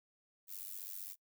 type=noise with amplitude modulation; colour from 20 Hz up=violet; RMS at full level=-42 dBFS; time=0.47-1.16 s; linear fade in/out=50 ms; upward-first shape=sine; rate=95.5 Hz; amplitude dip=95%; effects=noise-tail reverb RT60 0.1 s tail -24 dB re dry